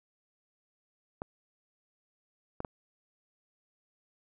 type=clicks; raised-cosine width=1 ms; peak=-22 dBFS; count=3; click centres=1.219 / 2.604 / 2.648 s; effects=none